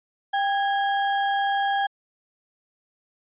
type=tone with sample-and-hold; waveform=sine; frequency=794 Hz; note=G5; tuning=22 cents sharp; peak=-20 dBFS; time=0.33-1.87 s; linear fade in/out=10 ms; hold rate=2450 Hz; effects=resampled to 8000 Hz